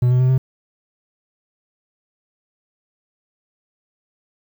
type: tone with pitch steps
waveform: triangle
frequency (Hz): 123.47 / 125.85 / 128.27 / 130.74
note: B2 / B2 / C3 / C3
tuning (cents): 0 / +33 / -34 / -1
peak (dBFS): -10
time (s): 0.02-0.38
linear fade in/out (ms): 5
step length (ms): 90
effects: 8-bit